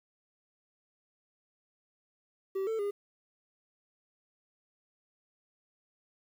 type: tone with pitch steps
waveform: triangle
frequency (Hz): 385.9 / 445.4 / 405.9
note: G4 / A4 / G#4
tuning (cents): -27 / +21 / -40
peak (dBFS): -28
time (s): 2.55-2.91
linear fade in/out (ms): 10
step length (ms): 120
effects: 10-bit